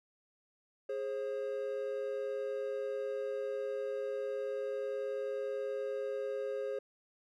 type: tone pair together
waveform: triangle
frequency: 415.3 / 535.6 Hz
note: G#4 / C5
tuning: 0 / +40 cents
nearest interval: major third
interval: 440 cents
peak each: -36 / -35 dBFS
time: 0.89-6.79 s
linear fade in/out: 5 ms
effects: none